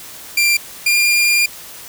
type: tone pair in turn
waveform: sawtooth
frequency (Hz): 2375 / 2403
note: D7 / D7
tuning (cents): +19 / +39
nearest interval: unison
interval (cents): 20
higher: second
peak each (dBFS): -8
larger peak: neither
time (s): 0.37-0.57 / 0.86-1.46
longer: second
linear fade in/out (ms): 5
effects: white hiss -35 dBFS RMS until 1.88 s